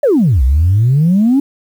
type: exponential two-way sweep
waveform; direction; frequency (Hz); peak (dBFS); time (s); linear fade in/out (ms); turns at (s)
sine; down then up; 622.3 to 60.5 to 287.2; -6; 0.03-1.4; 5; 0.43
effects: tanh soft clip ceiling -4 dBFS + 7-bit